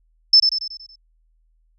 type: tone with echo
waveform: sine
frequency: 5270 Hz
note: E8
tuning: 1 cent flat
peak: -7 dBFS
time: 0.33-0.4 s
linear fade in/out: 5 ms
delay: 93 ms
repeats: 6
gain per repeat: -6 dB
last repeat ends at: 0.958 s
effects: added 40 Hz sine -58 dBFS peak until 1.78 s